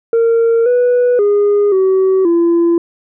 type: tone with pitch steps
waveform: sine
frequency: 460.2 / 491 / 409.9 / 379.7 / 339.5 Hz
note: A#4 / B4 / G#4 / F#4 / F4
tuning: -22 / -10 / -23 / +45 / -49 cents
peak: -6 dBFS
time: 0.13-2.78 s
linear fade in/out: 2 ms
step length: 530 ms
effects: tanh soft clip ceiling -7 dBFS